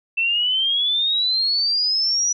sine exponential sweep, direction up, 2660 to 5910 Hz, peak -17 dBFS, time 0.17-2.33 s, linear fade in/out 10 ms, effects none

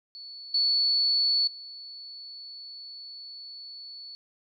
sine tone with level steps, 4435 Hz, C#8, in tune, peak -40 / -21 / -40 dBFS, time 0.15-4.15 s, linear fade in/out 0 ms, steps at 0.54 / 1.47 s, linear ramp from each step 5 ms, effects none

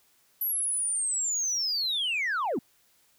sine linear sweep, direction down, 11840 to 191.7 Hz, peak -24 dBFS, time 0.41-2.59 s, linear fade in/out 5 ms, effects tanh soft clip ceiling -24 dBFS + white hiss -65 dBFS RMS until 3.18 s

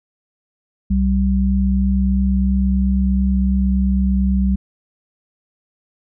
sine tone pair together, 64.57 / 193.5 Hz, C2 / G3, -22 / -22 cents, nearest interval octave + perfect fifth, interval 1900 cents, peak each -16 dBFS, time 0.9-4.56 s, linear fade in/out 10 ms, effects none

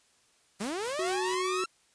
white noise with tremolo, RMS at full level -41 dBFS, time 0.59-1.36 s, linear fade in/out 20 ms, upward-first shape sine, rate 4.4 Hz, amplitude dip 70%
sawtooth linear sweep, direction up, 185 to 1362 Hz, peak -28 dBFS, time 0.6-1.66 s, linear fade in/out 10 ms
square tone, 370 Hz, F#4, in tune, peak -31 dBFS, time 0.99-1.64 s, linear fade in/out 2 ms
effects white hiss -66 dBFS RMS until 1.94 s + resampled to 22050 Hz

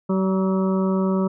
harmonic tone with a mistuned harmonic, 190.2 Hz, F#3, 48 cents sharp, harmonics 1 / 2 / 3 / 5 / 6 / 7, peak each -19 / -25 / -29 / -33 / -35 / -36 dBFS, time 0.09-1.28 s, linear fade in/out 10 ms, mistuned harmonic 7, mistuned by -41 cents, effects none

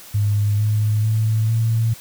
sine tone with pitch steps, 103.5 / 106.66 / 109.91 / 113.26 Hz, G#2 / G#2 / A2 / A#2, -5 / +47 / -1 / -49 cents, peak -15 dBFS, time 0.14-1.94 s, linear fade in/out 10 ms, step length 450 ms, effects white hiss -41 dBFS RMS until 2 s

